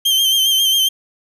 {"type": "tone with vibrato", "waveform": "40% pulse", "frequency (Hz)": 3141, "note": "G7", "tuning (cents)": 3, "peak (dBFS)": -11, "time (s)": [0.05, 0.89], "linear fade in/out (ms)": 10, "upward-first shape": "sine", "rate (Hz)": 7.4, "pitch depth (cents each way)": 41, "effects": []}